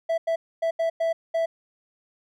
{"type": "tone bursts at uneven times", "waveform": "triangle", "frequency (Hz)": 659.3, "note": "E5", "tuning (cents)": 0, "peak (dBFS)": -19, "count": 6, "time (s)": [[0.09, 0.18], [0.27, 0.36], [0.62, 0.71], [0.79, 0.9], [1, 1.13], [1.34, 1.46]], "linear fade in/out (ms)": 10, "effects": []}